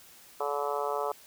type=harmonic tone; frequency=144 Hz; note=D3; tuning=34 cents flat; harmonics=3 / 4 / 5 / 6 / 7 / 8 / 9; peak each=-34 / -35 / -36 / -37 / -37 / -38 / -39 dBFS; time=0.4-1.12 s; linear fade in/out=5 ms; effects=white hiss -54 dBFS RMS until 1.26 s